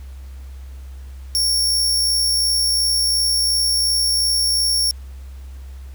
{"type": "tone with amplitude modulation", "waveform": "sawtooth", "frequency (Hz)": 5490, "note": "F8", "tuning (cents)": -31, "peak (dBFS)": -12, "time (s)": [1.35, 4.91], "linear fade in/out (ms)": 0, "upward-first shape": "sine", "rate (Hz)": 62.8, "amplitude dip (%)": 25, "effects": ["added 66 Hz sine -32 dBFS peak until 5.94 s", "pink hiss -52 dBFS RMS until 5.94 s"]}